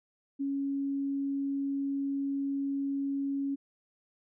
sine tone, 277.2 Hz, C#4, in tune, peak -29 dBFS, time 0.39-3.56 s, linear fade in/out 20 ms, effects none

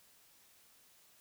silence, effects white hiss -65 dBFS RMS until 1.2 s

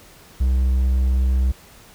triangle tone, 64.3 Hz, C2, 30 cents flat, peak -13 dBFS, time 0.4-1.52 s, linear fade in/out 10 ms, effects pink hiss -47 dBFS RMS until 1.94 s

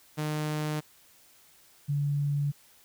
sawtooth / sine tone pair in turn, 152.3 / 143.75 Hz, D#3 / D3, -37 / -37 cents, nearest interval minor second, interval 100 cents, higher first, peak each -25 dBFS, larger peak neither, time 0.17-0.81 / 1.88-2.52 s, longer neither, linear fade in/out 20 ms, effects white hiss -59 dBFS RMS until 2.84 s

